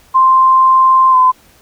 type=tone with pitch glide; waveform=sine; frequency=1046.5 to 1021.4 Hz; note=C6 to C6; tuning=0 to -42 cents; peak=-5 dBFS; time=0.14-1.32 s; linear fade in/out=20 ms; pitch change=-42 cents; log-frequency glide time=1.11-1.16 s; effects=pink hiss -47 dBFS RMS until 1.61 s